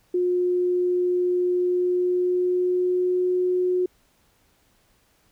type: tone with pitch glide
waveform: sine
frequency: 358.6 to 363.2 Hz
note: F4 to F#4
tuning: +46 to -32 cents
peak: -19 dBFS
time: 0.14-3.86 s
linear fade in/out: 5 ms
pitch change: +22 cents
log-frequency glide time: 1.56-3.28 s
effects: pink hiss -63 dBFS RMS until 5.31 s